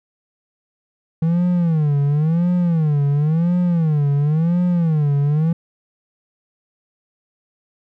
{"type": "tone with vibrato", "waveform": "triangle", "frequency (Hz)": 159.1, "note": "D#3", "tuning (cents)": 39, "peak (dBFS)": -12, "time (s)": [1.22, 5.53], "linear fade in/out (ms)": 5, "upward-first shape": "sine", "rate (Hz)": 0.95, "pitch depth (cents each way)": 200, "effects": []}